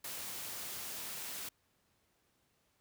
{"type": "noise", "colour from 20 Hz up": "white", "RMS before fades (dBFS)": -43, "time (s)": [0.04, 1.49], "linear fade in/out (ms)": 5, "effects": ["pink hiss -75 dBFS RMS until 2.8 s", "high-pass 60 Hz 12 dB/octave"]}